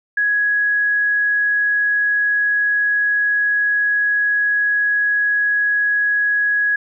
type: tone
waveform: sine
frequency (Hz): 1669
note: G#6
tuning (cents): +8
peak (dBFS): -14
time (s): 0.17-6.76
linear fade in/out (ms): 5
effects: none